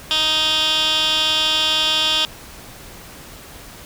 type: tone with band-pass filter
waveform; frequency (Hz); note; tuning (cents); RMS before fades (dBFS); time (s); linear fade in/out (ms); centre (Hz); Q
15% pulse; 311.9; D#4; +4; -18; 0.11-2.25; 0; 3600; 3.9
effects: pink hiss -39 dBFS RMS until 3.85 s